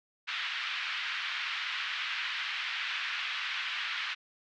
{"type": "band-pass noise", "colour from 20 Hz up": "white", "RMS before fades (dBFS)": -35, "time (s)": [0.27, 4.15], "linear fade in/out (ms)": 20, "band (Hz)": [1300, 3400], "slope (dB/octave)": 24, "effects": ["low-pass 6000 Hz 12 dB/octave"]}